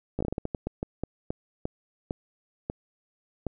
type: slowing click train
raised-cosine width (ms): 2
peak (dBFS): -16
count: 17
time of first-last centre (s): 0.19-3.467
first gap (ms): 15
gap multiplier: 1.3
effects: none